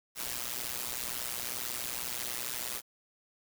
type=noise with amplitude modulation; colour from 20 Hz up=white; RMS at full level=-33 dBFS; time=0.15-2.82 s; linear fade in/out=50 ms; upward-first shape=sine; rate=122 Hz; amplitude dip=90%; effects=none

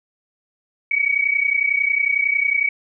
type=tone pair together; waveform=sine; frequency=2243 / 2274 Hz; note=C#7 / C#7; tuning=+20 / +44 cents; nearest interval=unison; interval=24 cents; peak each=-19 dBFS; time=0.91-2.69 s; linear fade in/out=5 ms; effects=none

